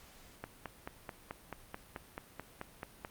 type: click train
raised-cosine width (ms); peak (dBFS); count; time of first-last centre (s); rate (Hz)
0.5; -25; 13; 0.44-3.049; 4.6
effects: pink hiss -58 dBFS RMS until 3.1 s + Opus 48 kbps